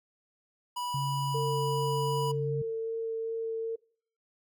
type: tone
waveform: square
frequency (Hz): 980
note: B5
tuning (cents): -14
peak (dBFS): -33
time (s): 0.76-2.32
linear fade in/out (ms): 10
type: tone with pitch glide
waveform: sine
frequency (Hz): 137.8 to 140.37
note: C#3 to C#3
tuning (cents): -10 to +22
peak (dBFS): -30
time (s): 0.94-2.62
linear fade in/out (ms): 5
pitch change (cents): +32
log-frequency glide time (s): 1.58-2.39
type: tone with vibrato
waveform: sine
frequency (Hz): 451.7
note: A4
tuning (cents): +45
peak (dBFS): -30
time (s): 1.34-3.76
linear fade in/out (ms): 10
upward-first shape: sine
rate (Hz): 2.6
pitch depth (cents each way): 8
effects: noise-tail reverb RT60 0.5 s tail -23 dB re dry